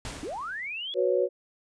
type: noise with exponential decay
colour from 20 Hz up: pink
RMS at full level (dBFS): -35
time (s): 0.05-0.88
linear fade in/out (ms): 1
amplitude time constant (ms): 180
type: linear sweep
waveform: sine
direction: up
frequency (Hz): 261.6 to 3436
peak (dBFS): -32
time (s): 0.23-0.94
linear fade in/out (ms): 0
type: chord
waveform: sine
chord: F# suspended fourth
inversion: none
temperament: equal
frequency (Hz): 370 / 493.9 / 554.4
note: F#4 / B4 / C#5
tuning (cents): 0 / 0 / 0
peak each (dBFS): -26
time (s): 0.94-1.29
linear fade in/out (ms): 50
effects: resampled to 22050 Hz